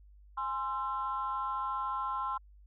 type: chord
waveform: sine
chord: Ab augmented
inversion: none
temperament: equal with one note detuned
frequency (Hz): 830.6 / 1046.5 / 1343.1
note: Ab5 / C6 / E6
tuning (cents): 0 / 0 / +32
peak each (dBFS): -39 / -33 / -37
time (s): 0.37-2.38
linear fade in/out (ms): 10
effects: tanh soft clip ceiling -24 dBFS + added 50 Hz sine -54 dBFS peak until 2.66 s